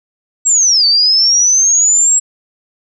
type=linear two-way sweep; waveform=sine; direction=down then up; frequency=7700 to 4507 to 7700 Hz; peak=-7 dBFS; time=0.45-2.2 s; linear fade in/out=20 ms; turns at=0.86 s; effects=none